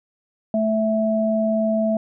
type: tone pair together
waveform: sine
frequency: 219.2 / 657 Hz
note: A3 / E5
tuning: -6 / -6 cents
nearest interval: octave + perfect fifth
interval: 1900 cents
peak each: -20 dBFS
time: 0.54-1.97 s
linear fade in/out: 2 ms
effects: none